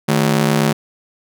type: ring-modulated tone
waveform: sawtooth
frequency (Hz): 185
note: F#3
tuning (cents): 0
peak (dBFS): -6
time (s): 0.08-0.73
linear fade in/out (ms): 10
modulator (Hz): 33.8
effects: none